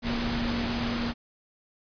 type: tone in noise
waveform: sine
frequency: 236.4 Hz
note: A#3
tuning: 24 cents sharp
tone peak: -29 dBFS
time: 0.02-1.14 s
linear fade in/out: 50 ms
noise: pink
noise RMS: -31 dBFS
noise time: 0.02-1.14 s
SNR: -1 dB
effects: resampled to 11025 Hz